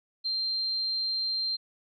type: tone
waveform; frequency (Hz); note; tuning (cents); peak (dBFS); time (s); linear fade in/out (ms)
sine; 4162; C8; -10; -27; 0.24-1.57; 20
effects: none